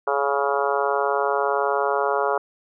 harmonic tone, 140.1 Hz, C#3, 19 cents sharp, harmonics 3 / 4 / 5 / 6 / 7 / 8 / 9 / 10, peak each -25 / -26 / -27 / -28 / -28 / -29 / -30 / -30 dBFS, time 0.07-2.38 s, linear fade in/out 5 ms, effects none

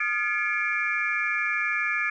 sine tone cluster, 1232 / 1399 / 1707 / 2167 / 2360 Hz, D#6 / F6 / G#6 / C#7 / D7, -17 / +3 / +47 / -40 / +8 cents, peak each -33 / -34 / -27 / -31 / -28 dBFS, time 0-2.1 s, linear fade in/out 5 ms, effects tanh soft clip ceiling -13 dBFS

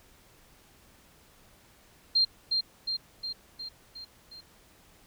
sine tone with echo, 4187 Hz, C8, in tune, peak -20 dBFS, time 2.15-2.25 s, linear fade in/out 10 ms, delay 360 ms, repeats 6, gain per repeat -4 dB, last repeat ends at 4.41 s, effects pink hiss -59 dBFS RMS until 5.06 s

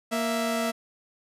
sawtooth tone pair together, 233.1 / 660.8 Hz, A#3 / E5, 0 / +4 cents, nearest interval octave + tritone, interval 1804 cents, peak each -24 dBFS, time 0.11-0.72 s, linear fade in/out 20 ms, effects resampled to 32000 Hz + 10-bit

